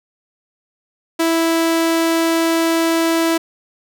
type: tone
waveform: sawtooth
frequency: 329.4 Hz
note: E4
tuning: 1 cent flat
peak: -10 dBFS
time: 1.19-3.38 s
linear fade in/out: 10 ms
effects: none